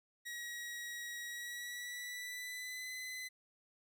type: tone with pitch glide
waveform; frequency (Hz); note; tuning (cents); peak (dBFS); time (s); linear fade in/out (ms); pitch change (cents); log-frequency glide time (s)
sawtooth; 1907 to 2020; A#6 to B6; +39 to +39; -39; 0.25-3.29; 20; +100; 1.26-2.91
effects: none